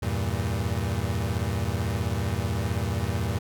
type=chord; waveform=35% pulse; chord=E diminished; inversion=none; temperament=equal; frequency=82.41 / 98 / 116.54 Hz; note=E2 / G2 / Bb2; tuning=0 / 0 / 0 cents; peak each=-28 dBFS; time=0.02-3.39 s; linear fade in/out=10 ms; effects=none